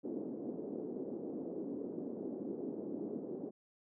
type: band-pass noise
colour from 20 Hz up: pink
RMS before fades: -42 dBFS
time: 0.03-3.51 s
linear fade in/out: 20 ms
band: 240 to 430 Hz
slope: 24 dB/octave
effects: none